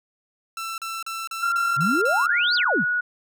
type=tone bursts; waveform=sawtooth; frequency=1338 Hz; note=E6; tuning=25 cents sharp; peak=-25 dBFS; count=7; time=0.57-2.262 s; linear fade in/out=2 ms; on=210 ms; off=37 ms
type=tone with pitch glide; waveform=sine; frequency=1382 to 1460 Hz; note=F6 to F#6; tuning=-19 to -24 cents; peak=-20 dBFS; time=1.42-3.01 s; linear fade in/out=10 ms; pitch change=+95 cents; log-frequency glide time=1.86-2.72 s
type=exponential two-way sweep; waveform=sine; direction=up then down; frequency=123.8 to 4978 to 123.8 Hz; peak=-21 dBFS; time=1.76-2.85 s; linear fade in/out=50 ms; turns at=2.55 s
effects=none